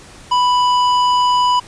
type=tone with hard clipping; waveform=triangle; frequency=990 Hz; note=B5; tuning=4 cents sharp; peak=-13 dBFS; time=0.31-1.6 s; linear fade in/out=10 ms; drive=14 dB; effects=pink hiss -40 dBFS RMS until 1.67 s + resampled to 22050 Hz